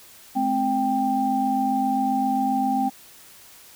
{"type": "tone cluster", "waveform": "sine", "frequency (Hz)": [214.3, 261.8, 788], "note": ["A3", "C4", "G5"], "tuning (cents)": [-45, 1, 9], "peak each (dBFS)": [-28, -24, -22], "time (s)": [0.35, 2.9], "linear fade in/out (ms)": 20, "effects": ["white hiss -48 dBFS RMS until 3.75 s"]}